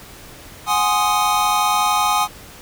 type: chord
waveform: square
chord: Ab dominant seventh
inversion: third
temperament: equal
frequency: 740 / 830.6 / 1046.5 / 1244.5 Hz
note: Gb5 / Ab5 / C6 / Eb6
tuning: 0 / 0 / 0 / 0 cents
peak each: -25 / -20 / -24 / -20 dBFS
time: 0.66-2.28 s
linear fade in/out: 50 ms
effects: pink hiss -40 dBFS RMS until 2.61 s